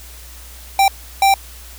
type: tone bursts at uneven times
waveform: square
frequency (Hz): 784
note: G5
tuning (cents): 0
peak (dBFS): -10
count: 2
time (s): 0.79-0.88 / 1.22-1.34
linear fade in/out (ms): 2
effects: added 60 Hz sine -37 dBFS peak until 1.78 s + white hiss -40 dBFS RMS until 1.78 s